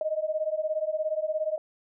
sine beating tone pair, 614 / 631 Hz, D#5 / D#5, -23 / +24 cents, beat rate 17 Hz, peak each -29 dBFS, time 0.01-1.58 s, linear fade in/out 2 ms, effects none

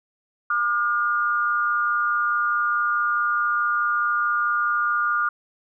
sine tone pair together, 1202.3 / 1427 Hz, D6 / F6, +40 / +37 cents, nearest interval minor third, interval 297 cents, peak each -22 dBFS, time 0.5-5.29 s, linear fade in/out 5 ms, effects none

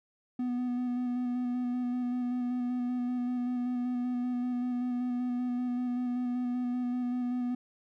triangle tone with vibrato, 246.9 Hz, B3, in tune, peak -27 dBFS, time 0.39-7.55 s, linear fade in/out 5 ms, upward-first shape square, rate 5.2 Hz, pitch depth 15 cents each way, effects none

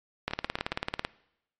two click trains, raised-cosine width 0.3 ms, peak -12 / -20 dBFS, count 15 / 4, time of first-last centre 0.28-1.049 / 0.31-0.726 s, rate 18.2 / 7.22 Hz, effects noise-tail reverb RT60 0.8 s tail -21 dB re dry + MP3 48 kbps

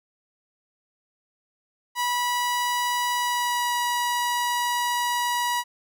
sawtooth tone with pitch glide, 976 to 968.1 Hz, B5 to B5, -21 to -35 cents, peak -19 dBFS, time 1.95-5.64 s, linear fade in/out 50 ms, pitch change -14 cents, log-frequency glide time 3.14-3.73 s, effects none

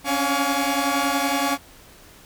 sawtooth tone cluster, 272.4 / 283.1 / 707 / 836 / 1134 Hz, C#4 / C#4 / F5 / G#5 / C#6, -30 / +37 / +21 / +11 / +39 cents, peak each -23 dBFS, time 0.04-1.58 s, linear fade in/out 50 ms, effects pink hiss -48 dBFS RMS until 2.25 s

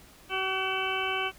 harmonic tone, 380 Hz, F#4, 46 cents sharp, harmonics 1 / 2 / 3 / 4 / 6 / 7 / 8, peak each -35 / -35 / -35 / -35 / -35 / -35 / -35 dBFS, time 0.29-1.32 s, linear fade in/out 50 ms, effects pink hiss -54 dBFS RMS until 1.38 s

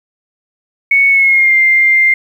sine tone with pitch glide, 2217 to 2101 Hz, C#7 to C7, 0 to +7 cents, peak -6 dBFS, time 0.91-2.14 s, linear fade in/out 5 ms, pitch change -93 cents, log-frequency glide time 1.09-1.54 s, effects 7-bit

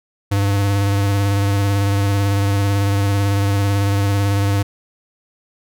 square tone with vibrato, 99.9 Hz, G2, 33 cents sharp, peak -15 dBFS, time 0.31-4.63 s, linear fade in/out 10 ms, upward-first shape square, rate 18 Hz, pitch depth 20 cents each way, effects none

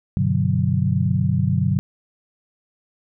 sine chord, G major seventh, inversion none, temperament equal with one note detuned, 98 / 125.56 / 146.83 / 185 Hz, G2 / B2 / D3 / F#3, 0 / +29 / 0 / 0 cents, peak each -22 dBFS, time 0.17-1.79 s, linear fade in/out 0 ms, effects none

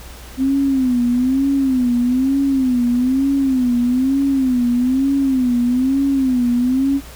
sine tone with vibrato, 258.5 Hz, C4, 21 cents flat, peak -13 dBFS, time 0.37-7.01 s, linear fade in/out 50 ms, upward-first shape sine, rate 1.1 Hz, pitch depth 120 cents each way, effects added 60 Hz sine -36 dBFS peak until 7.15 s + pink hiss -39 dBFS RMS until 7.15 s

